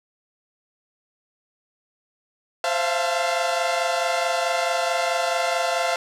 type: chord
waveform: sawtooth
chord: F major seventh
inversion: second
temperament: equal with one note detuned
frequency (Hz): 523.3 / 673.9 / 698.5 / 880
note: C5 / E5 / F5 / A5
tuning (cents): 0 / +38 / 0 / 0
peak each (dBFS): -23 / -21 / -22 / -27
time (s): 2.64-5.96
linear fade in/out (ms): 2
effects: low-pass 8000 Hz 12 dB/octave + 9-bit